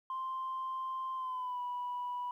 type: tone with pitch glide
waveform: sine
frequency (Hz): 1046.5 to 982.1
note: C6 to B5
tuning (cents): 0 to -10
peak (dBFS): -34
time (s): 0.1-2.31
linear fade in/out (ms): 2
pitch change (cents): -110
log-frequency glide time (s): 1.15-1.6
effects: tanh soft clip ceiling -32 dBFS + 12-bit